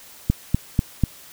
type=click train; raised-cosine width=5 ms; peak=-4 dBFS; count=4; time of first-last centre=0.3-1.037 s; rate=4.07 Hz; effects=white hiss -45 dBFS RMS until 1.32 s